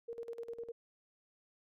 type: tone with tremolo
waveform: sine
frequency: 466.2 Hz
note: A#4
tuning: in tune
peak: -39 dBFS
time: 0.08-0.72 s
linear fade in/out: 10 ms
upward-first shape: square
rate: 9.9 Hz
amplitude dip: 75%
effects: none